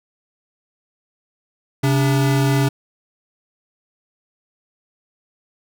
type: tone pair together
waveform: square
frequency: 134.03 / 287.8 Hz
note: C3 / D4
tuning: +42 / -35 cents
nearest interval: octave + minor second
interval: 1323 cents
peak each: -16 / -22 dBFS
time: 1.83-2.69 s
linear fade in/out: 10 ms
effects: none